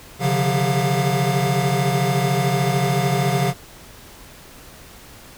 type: tone cluster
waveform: square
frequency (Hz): 135.4 / 149 / 179.6 / 396.1 / 710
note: C#3 / D3 / F3 / G4 / F5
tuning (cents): -40 / +25 / +49 / +18 / +28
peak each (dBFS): -22 / -25 / -25 / -28 / -25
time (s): 0.19-3.54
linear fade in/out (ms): 50
effects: pink hiss -43 dBFS RMS until 5.37 s